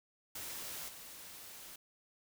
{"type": "noise with level steps", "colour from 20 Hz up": "white", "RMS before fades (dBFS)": [-44, -51], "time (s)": [0.35, 1.76], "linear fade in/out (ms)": 5, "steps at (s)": 0.88, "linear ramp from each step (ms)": 10, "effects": []}